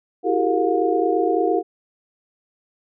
sine tone cluster, 328.5 / 374.2 / 403 / 457.5 / 714 Hz, E4 / F#4 / G4 / A#4 / F5, -6 / +20 / +48 / -32 / +38 cents, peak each -23 dBFS, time 0.23-1.63 s, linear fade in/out 50 ms, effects none

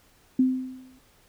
sine tone with exponential decay, 258 Hz, C4, 24 cents flat, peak -15 dBFS, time 0.39-0.99 s, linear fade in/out 5 ms, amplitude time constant 130 ms, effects pink hiss -60 dBFS RMS until 1.28 s

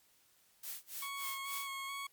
blue noise with tremolo, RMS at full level -42 dBFS, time 0.63-1.74 s, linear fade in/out 5 ms, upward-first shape sine, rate 3.5 Hz, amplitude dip 100%
20% pulse tone with vibrato, 1101 Hz, C#6, 12 cents flat, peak -35 dBFS, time 1.02-2.07 s, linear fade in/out 5 ms, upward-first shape square, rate 2.3 Hz, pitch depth 16 cents each way
effects white hiss -69 dBFS RMS until 2.12 s + MP3 96 kbps

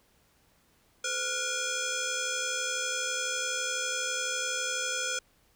sine tone with frequency modulation, 2349 Hz, D7, in tune, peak -27 dBFS, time 1.04-5.19 s, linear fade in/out 5 ms, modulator 954 Hz, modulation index 5.4, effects tanh soft clip ceiling -27 dBFS + pink hiss -66 dBFS RMS until 5.55 s

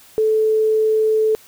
sine tone, 436.2 Hz, A4, 15 cents flat, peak -13 dBFS, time 0.18-1.35 s, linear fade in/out 0 ms, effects white hiss -47 dBFS RMS until 1.47 s

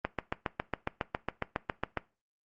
click train, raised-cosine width 0.5 ms, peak -14 dBFS, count 15, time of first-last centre 0.05-1.973 s, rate 7.28 Hz, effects noise-tail reverb RT60 0.3 s tail -20 dB re dry + Opus 32 kbps

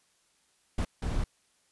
brown noise bursts at uneven times, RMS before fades -29 dBFS, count 2, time 0.78-0.85 / 1.02-1.24 s, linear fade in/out 5 ms, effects white hiss -69 dBFS RMS until 1.71 s + resampled to 24000 Hz

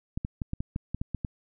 clicks, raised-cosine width 5 ms, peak -18 dBFS, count 10, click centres 0.175 / 0.249 / 0.418 / 0.534 / 0.605 / 0.761 / 0.946 / 1.015 / 1.147 / 1.248 s, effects none

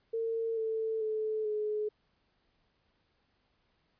sine tone with pitch steps, 453.9 / 443.8 / 433.9 / 424.2 Hz, A#4 / A4 / A4 / G#4, -46 / +15 / -24 / +37 cents, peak -30 dBFS, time 0.13-1.89 s, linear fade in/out 10 ms, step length 440 ms, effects pink hiss -74 dBFS RMS until 3.99 s + resampled to 11025 Hz

